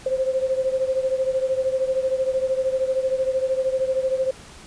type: beating tone pair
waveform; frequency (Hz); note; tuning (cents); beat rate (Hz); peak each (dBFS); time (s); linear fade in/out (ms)
sine; 521 / 534; C5 / C5; -7 / +35; 13; -21 / -25; 0.06-4.31; 5
effects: pink hiss -44 dBFS RMS until 4.66 s + resampled to 22050 Hz